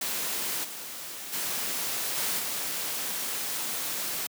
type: noise with level steps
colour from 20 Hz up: white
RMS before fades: -31 / -39 / -31 / -29 / -32 dBFS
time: 0.01-4.27 s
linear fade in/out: 5 ms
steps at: 0.63 / 1.32 / 2.16 / 2.38 s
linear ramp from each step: 20 ms
effects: high-pass 150 Hz 12 dB/octave